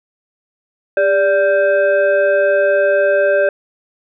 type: tone with frequency modulation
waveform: sine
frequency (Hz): 583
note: D5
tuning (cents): -13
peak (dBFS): -10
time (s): 0.97-3.49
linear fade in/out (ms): 2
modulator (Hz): 986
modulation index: 0.79
effects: none